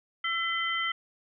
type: tone cluster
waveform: sine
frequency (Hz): 1339 / 2022 / 3104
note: E6 / B6 / G7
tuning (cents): +27 / +40 / -18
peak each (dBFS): -32 / -30 / -33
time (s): 0.24-0.92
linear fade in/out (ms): 5
effects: none